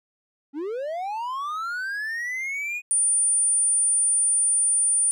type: linear sweep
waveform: triangle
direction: up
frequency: 266.4 to 2489 Hz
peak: -25 dBFS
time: 0.53-2.82 s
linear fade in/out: 50 ms
type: tone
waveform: sine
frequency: 9280 Hz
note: D9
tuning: 22 cents flat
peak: -18 dBFS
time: 2.91-5.11 s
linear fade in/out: 0 ms
effects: none